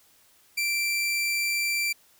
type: tone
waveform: sawtooth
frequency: 2349 Hz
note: D7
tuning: in tune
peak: -21 dBFS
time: 0.57-1.93 s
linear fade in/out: 10 ms
effects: white hiss -60 dBFS RMS until 2.19 s